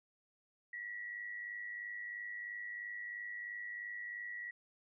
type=tone with amplitude modulation; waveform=sine; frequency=1929 Hz; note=B6; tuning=41 cents flat; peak=-39 dBFS; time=0.73-4.51 s; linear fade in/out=5 ms; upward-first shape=sine; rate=103 Hz; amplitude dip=55%; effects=none